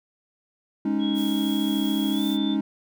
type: chord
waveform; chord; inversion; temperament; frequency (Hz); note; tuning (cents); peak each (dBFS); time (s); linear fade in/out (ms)
triangle; Ab suspended fourth; none; equal; 207.7 / 277.2 / 311.1; Ab3 / Db4 / Eb4; 0 / 0 / 0; -24; 0.85-2.61; 5
type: tone with pitch glide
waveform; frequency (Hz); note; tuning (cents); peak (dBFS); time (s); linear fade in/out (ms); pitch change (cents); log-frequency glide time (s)
sine; 3322 to 3540; G#7 to A7; 0 to +10; -32; 0.99-2.57; 50; +110; 2.11-2.24
type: noise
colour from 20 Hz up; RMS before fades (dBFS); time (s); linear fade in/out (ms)
blue; -41; 1.14-2.38; 50
effects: none